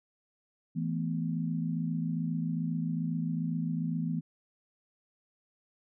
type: chord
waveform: sine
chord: E suspended fourth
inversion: none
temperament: just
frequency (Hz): 164.81 / 219.8 / 247.2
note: E3 / A3 / B3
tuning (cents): 0 / -2 / +2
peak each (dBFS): -31 / -37 / -35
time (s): 0.75-4.21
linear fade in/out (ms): 20
effects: none